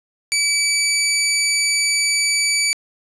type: tone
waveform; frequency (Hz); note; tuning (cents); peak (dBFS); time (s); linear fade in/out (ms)
15% pulse; 2300; D7; -37; -9; 0.32-2.73; 0
effects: resampled to 24000 Hz + 8-bit